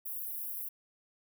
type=high-pass noise; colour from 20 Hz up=white; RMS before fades=-39 dBFS; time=0.05-0.69 s; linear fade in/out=10 ms; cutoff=11000 Hz; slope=48 dB/octave; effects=none